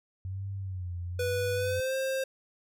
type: tone with vibrato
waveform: sine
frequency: 92.7 Hz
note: F#2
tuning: 4 cents sharp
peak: -33 dBFS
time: 0.25-1.8 s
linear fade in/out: 0 ms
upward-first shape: sine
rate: 1 Hz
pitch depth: 100 cents each way
type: tone with pitch glide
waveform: square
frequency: 491.9 to 530.3 Hz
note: B4 to C5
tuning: -7 to +23 cents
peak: -29 dBFS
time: 1.19-2.24 s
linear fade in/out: 5 ms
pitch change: +130 cents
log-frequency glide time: 1.54-1.95 s
effects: none